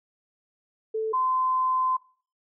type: tone pair in turn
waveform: sine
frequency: 440 / 1030.3 Hz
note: A4 / C6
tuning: 0 / -27 cents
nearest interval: octave + minor third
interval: 1473 cents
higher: second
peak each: -24 / -22 dBFS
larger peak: second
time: 0.94-1.13 / 1.13-1.97 s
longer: second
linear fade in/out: 10 ms
effects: noise-tail reverb RT60 0.4 s tail -17 dB re dry